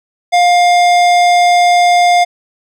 sine tone with hard clipping, 706 Hz, F5, 19 cents sharp, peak -8 dBFS, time 0.32-2.25 s, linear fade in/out 20 ms, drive 16 dB, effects none

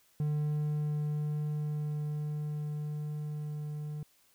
triangle tone with level ramp, 149.9 Hz, D3, 36 cents sharp, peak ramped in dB -26 to -34 dBFS, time 0.2-4.03 s, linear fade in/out 2 ms, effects white hiss -67 dBFS RMS until 4.34 s

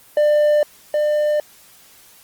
triangle tone pair in turn, 596 / 598.8 Hz, D5 / D5, +25 / +33 cents, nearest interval unison, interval 8 cents, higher second, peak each -10 / -13 dBFS, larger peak first, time 0.17-0.63 / 0.94-1.4 s, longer neither, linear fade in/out 2 ms, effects white hiss -48 dBFS RMS until 2.23 s + Opus 24 kbps

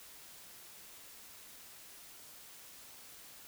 silence, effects white hiss -54 dBFS RMS until 3.47 s

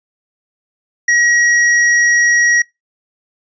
square tone, 1904 Hz, A#6, 36 cents sharp, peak -10 dBFS, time 1.08-2.62 s, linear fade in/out 5 ms, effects noise-tail reverb RT60 0.2 s tail -25 dB re dry + resampled to 16000 Hz

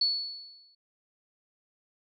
sine tone with exponential decay, 4422 Hz, C#8, 5 cents flat, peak -21 dBFS, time 0.01-0.75 s, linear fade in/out 5 ms, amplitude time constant 160 ms, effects none

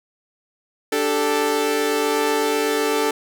sawtooth chord, D suspended fourth, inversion none, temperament equal, 293.7 / 392 / 440 Hz, D4 / G4 / A4, 0 / 0 / 0 cents, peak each -21 / -22 / -16 dBFS, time 0.92-3.11 s, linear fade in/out 5 ms, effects none

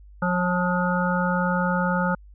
harmonic tone with a mistuned harmonic, 180 Hz, F#3, 47 cents flat, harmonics 1 / 3 / 5 / 7 / 8, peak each -23 / -28 / -28 / -29 / -28 dBFS, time 0.22-2.15 s, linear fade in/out 5 ms, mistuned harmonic 5, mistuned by -43 cents, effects added 50 Hz sine -44 dBFS peak until 2.34 s

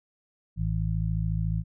harmonic tone, 54 Hz, A1, 32 cents flat, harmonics 1 / 2 / 3, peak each -29 / -29 / -29 dBFS, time 0.56-1.64 s, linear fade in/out 50 ms, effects none

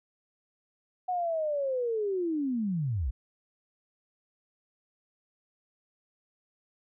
sine linear sweep, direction down, 740 to 51.91 Hz, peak -27 dBFS, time 1.08-3.11 s, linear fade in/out 10 ms, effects none

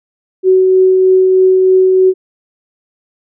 sine tone with tremolo, 374.5 Hz, F#4, 21 cents sharp, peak -4 dBFS, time 0.43-2.14 s, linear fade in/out 50 ms, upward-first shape triangle, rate 3.2 Hz, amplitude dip 25%, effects none

